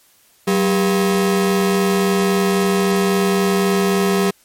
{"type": "ring-modulated tone", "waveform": "40% pulse", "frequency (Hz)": 293.7, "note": "D4", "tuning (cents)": 0, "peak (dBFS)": -10, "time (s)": [0.47, 4.31], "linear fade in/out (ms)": 10, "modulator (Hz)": 105, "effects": ["white hiss -54 dBFS RMS until 4.44 s", "MP3 64 kbps"]}